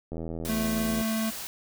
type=click train; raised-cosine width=2 ms; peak=-22 dBFS; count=74; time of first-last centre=0.12-1.012 s; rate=81.8 Hz
type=noise; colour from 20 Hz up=white; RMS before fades=-37 dBFS; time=0.45-1.47 s; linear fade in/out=0 ms
type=tone with pitch glide; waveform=square; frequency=220 to 221.4 Hz; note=A3 to A3; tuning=0 to +11 cents; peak=-27 dBFS; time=0.48-1.31 s; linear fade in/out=20 ms; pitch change=+11 cents; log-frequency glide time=0.74-0.81 s
effects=none